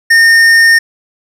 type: tone with tanh clipping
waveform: sine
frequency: 1828 Hz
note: A#6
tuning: 34 cents flat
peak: -5 dBFS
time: 0.1-0.79 s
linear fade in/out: 10 ms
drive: 12 dB
effects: none